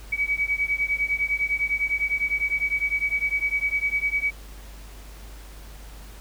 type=beating tone pair; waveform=sine; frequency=2268 / 2277.9 Hz; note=C#7 / C#7; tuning=+39 / +47 cents; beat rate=9.9 Hz; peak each=-25 dBFS; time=0.12-4.31 s; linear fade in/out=10 ms; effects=added 50 Hz sine -40 dBFS peak until 6.2 s + pink hiss -48 dBFS RMS until 6.2 s